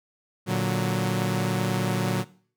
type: chord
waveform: sawtooth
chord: Bb augmented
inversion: none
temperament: equal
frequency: 116.54 / 146.83 / 185 Hz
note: Bb2 / D3 / F#3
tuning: 0 / 0 / 0 cents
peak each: -24 / -26 / -22 dBFS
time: 0.46-2.25 s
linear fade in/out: 50 ms
effects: noise-tail reverb RT60 0.5 s tail -20 dB re dry